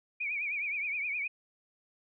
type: tone with vibrato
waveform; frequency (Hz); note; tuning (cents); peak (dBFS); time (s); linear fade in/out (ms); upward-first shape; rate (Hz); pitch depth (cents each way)
sine; 2351; D7; +1; -31; 0.2-1.28; 10; triangle; 9.6; 130
effects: none